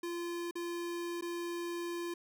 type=tone with dropouts; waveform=square; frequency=344.6 Hz; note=F4; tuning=23 cents flat; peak=-37 dBFS; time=0.03-2.14 s; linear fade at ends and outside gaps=5 ms; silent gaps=0.511-0.554 / 1.211-1.222 s; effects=none